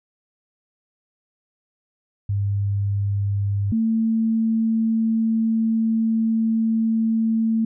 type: tone pair in turn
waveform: sine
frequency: 100.5 / 224.1 Hz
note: G2 / A3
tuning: +44 / +32 cents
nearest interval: octave + major second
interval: 1388 cents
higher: second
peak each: -19 / -17 dBFS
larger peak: second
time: 2.29-3.72 / 3.72-7.65 s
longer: second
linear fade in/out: 5 ms
effects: none